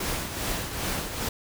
pink noise with tremolo, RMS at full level -28 dBFS, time 0-1.29 s, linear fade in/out 5 ms, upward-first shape triangle, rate 2.5 Hz, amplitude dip 60%, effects none

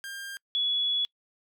sawtooth / sine tone pair in turn, 1600 / 3390 Hz, G6 / G#7, +35 / +35 cents, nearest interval octave + minor second, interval 1300 cents, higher second, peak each -33 / -24 dBFS, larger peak second, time 0.04-0.37 / 0.55-1.05 s, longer second, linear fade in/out 0 ms, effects noise-tail reverb RT60 0.1 s tail -26 dB re dry

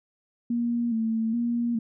sine tone with vibrato, 230.3 Hz, A#3, 21 cents flat, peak -23 dBFS, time 0.5-1.79 s, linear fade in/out 5 ms, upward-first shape square, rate 1.2 Hz, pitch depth 48 cents each way, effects none

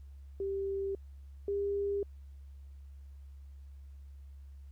sine tone pair in turn, 392 / 401.4 Hz, G4 / G4, 0 / +41 cents, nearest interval unison, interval 41 cents, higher second, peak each -32 / -30 dBFS, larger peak second, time 0.4-0.95 / 1.48-2.03 s, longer neither, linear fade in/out 2 ms, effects added 69 Hz sine -47 dBFS peak until 4.71 s + pink hiss -75 dBFS RMS until 4.71 s

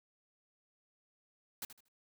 white noise with echo, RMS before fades -41 dBFS, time 1.62-1.65 s, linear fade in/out 2 ms, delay 78 ms, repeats 3, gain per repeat -12 dB, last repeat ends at 1.884 s, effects none

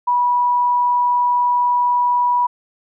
sine tone, 976 Hz, B5, 21 cents flat, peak -13 dBFS, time 0.07-2.47 s, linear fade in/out 10 ms, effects none

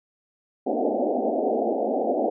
white band-pass noise, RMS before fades -24 dBFS, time 0.66-2.3 s, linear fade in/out 10 ms, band 220 to 770 Hz, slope 96 dB/octave, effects none

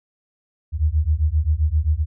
sine beating tone pair, 73.42 / 81.02 Hz, D2 / E2, 0 / -29 cents, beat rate 7.6 Hz, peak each -19 dBFS, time 0.72-2.06 s, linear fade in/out 50 ms, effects none

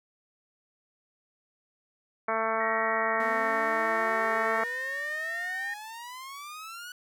harmonic tone, 222.9 Hz, A3, 23 cents sharp, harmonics 1 / 2 / 3 / 4 / 5 / 6 / 7 / 8 / 9 / 10, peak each -41 / -35 / -31 / -34 / -32 / -33 / -38 / -40 / -43 / -39 dBFS, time 2.28-4.64 s, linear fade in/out 5 ms
sine tone with pitch glide, 1893 to 1832.7 Hz, A#6 to A#6, +26 to -30 cents, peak -31 dBFS, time 2.6-5.74 s, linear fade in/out 5 ms, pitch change -56 cents, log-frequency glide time 2.99-3.46 s
sawtooth exponential sweep, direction up, 233.4 to 1486 Hz, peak -36 dBFS, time 3.2-6.92 s, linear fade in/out 2 ms
effects none

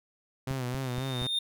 sawtooth tone with vibrato, 128.7 Hz, C3, 28 cents flat, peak -27 dBFS, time 0.47-1.27 s, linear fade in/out 5 ms, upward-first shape sine, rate 3.8 Hz, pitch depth 79 cents each way
click train, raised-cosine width 5 ms, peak -25 dBFS, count 4, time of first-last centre 0.51-1.219 s, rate 4.23 Hz
triangle tone with exponential growth, 3647 Hz, A#7, 39 cents flat, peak -23 dBFS, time 0.7-1.39 s, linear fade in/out 5 ms, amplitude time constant 150 ms
effects none

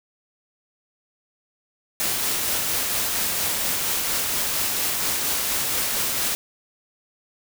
white noise with tremolo, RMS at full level -23 dBFS, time 2-6.35 s, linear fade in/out 0 ms, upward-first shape triangle, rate 4.3 Hz, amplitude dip 25%, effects none

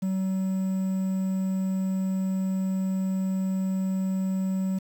triangle tone with quantisation, 190 Hz, F#3, 46 cents sharp, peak -22 dBFS, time 0.02-4.79 s, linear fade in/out 10 ms, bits 8, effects none

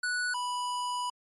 square tone pair in turn, 1476 / 985.1 Hz, F#6 / B5, -5 / -5 cents, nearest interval perfect fifth, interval 700 cents, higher first, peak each -29 / -31 dBFS, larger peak first, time 0.03-0.34 / 0.34-1.1 s, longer second, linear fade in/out 5 ms, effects MP3 48 kbps

